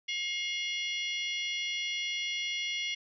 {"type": "harmonic tone with a mistuned harmonic", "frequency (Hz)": 713, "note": "F5", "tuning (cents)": 36, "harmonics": [3, 4, 5, 6, 7, 8], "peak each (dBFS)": [-35, -36, -38, -47, -50, -44], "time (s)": [0.08, 2.95], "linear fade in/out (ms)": 10, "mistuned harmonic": 5, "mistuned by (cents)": -98, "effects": []}